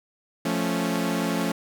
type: chord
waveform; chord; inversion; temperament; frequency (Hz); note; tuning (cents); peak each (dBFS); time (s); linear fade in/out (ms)
sawtooth; F augmented; none; equal; 174.61 / 220 / 277.2; F3 / A3 / C#4; 0 / 0 / 0; -24; 0.45-1.52; 5
effects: none